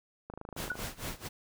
click train, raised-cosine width 1 ms, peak -28 dBFS, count 14, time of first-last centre 0.3-0.792 s, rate 26.4 Hz
pink noise with tremolo, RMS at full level -37 dBFS, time 0.56-1.29 s, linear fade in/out 20 ms, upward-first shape sine, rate 4.4 Hz, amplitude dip 90%
sine tone with exponential decay, 1467 Hz, F#6, 15 cents flat, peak -27 dBFS, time 0.7-0.79 s, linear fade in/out 5 ms, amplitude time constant 18 ms
effects none

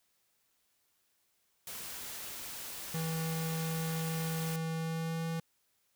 white noise, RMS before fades -43 dBFS, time 1.67-4.56 s, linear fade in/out 2 ms
square tone with pitch glide, 162.2 to 164.27 Hz, E3 to E3, -28 to -6 cents, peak -34 dBFS, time 2.94-5.4 s, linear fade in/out 5 ms, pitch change +22 cents, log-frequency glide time 4.75-5.28 s
effects white hiss -75 dBFS RMS until 5.95 s

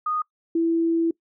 sine tone pair in turn, 1236 / 331.5 Hz, D#6 / E4, -12 / +10 cents, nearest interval octave + major seventh, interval 2278 cents, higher first, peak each -22 / -18 dBFS, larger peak second, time 0.06-0.22 / 0.55-1.11 s, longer second, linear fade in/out 5 ms, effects noise-tail reverb RT60 0.1 s tail -22 dB re dry

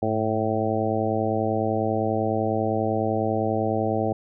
harmonic tone with a mistuned harmonic, 110 Hz, A2, in tune, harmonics 1 / 2 / 3 / 4 / 5 / 6 / 7, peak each -29 / -29 / -29 / -29 / -29 / -29 / -29 dBFS, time 0.02-4.13 s, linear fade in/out 5 ms, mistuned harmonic 1, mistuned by -69 cents, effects none

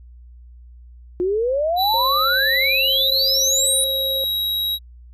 sine exponential sweep, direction up, 349.2 to 9956 Hz, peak -17 dBFS, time 1.2-3.84 s, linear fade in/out 0 ms
square tone with pitch glide, 3951 to 3841 Hz, B7 to B7, 0 to -49 cents, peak -20 dBFS, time 1.76-4.79 s, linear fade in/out 50 ms, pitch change -49 cents, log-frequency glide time 3.31-3.93 s
sine tone with tremolo, 535 Hz, C5, 38 cents sharp, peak -25 dBFS, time 1.94-4.24 s, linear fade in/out 0 ms, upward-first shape sine, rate 19 Hz, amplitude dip 25%
effects added 60 Hz sine -40 dBFS peak until 5.13 s

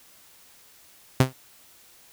sawtooth tone with exponential decay, 130 Hz, C3, 11 cents flat, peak -9 dBFS, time 1.2-1.33 s, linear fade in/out 5 ms, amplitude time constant 27 ms, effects white hiss -54 dBFS RMS until 2.12 s

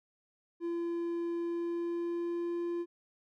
triangle tone with pitch glide, 340.7 to 344.5 Hz, F4 to F4, -43 to -24 cents, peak -30 dBFS, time 0.6-2.86 s, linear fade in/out 50 ms, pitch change +19 cents, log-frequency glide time 1.36-2.63 s, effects none

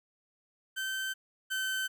30% pulse tone pair in turn, 1545 / 1536.5 Hz, G6 / G6, -26 / -35 cents, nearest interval unison, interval 9 cents, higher first, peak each -30 / -28 dBFS, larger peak second, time 0.76-1.14 / 1.5-1.88 s, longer neither, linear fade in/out 20 ms, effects none

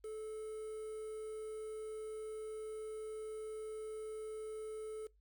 triangle tone with quantisation, 433.9 Hz, A4, 24 cents flat, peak -40 dBFS, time 0.04-5.07 s, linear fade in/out 5 ms, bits 10, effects noise-tail reverb RT60 0.2 s tail -22 dB re dry + added 50 Hz sine -67 dBFS peak until 5.2 s

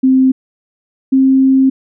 sine tone pair in turn, 261.6 / 265.7 Hz, C4 / C4, 0 / +27 cents, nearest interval unison, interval 27 cents, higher second, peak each -6 dBFS, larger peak neither, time 0.03-0.32 / 1.12-1.7 s, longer second, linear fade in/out 10 ms, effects none

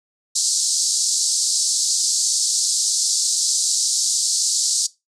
white band-pass noise, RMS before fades -20 dBFS, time 0.35-4.87 s, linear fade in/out 10 ms, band 4300 to 8600 Hz, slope 48 dB/octave, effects noise-tail reverb RT60 0.2 s tail -19 dB re dry

